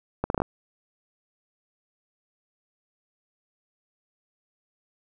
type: accelerating click train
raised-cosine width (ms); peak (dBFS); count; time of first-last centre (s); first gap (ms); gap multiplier
1; -11; 6; 0.24-0.419; 61; 0.73
effects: none